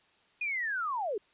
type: linear sweep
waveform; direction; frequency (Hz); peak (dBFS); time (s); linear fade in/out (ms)
sine; down; 2489 to 370.9; -30; 0.41-1.18; 5
effects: white hiss -66 dBFS RMS until 1.33 s + resampled to 8000 Hz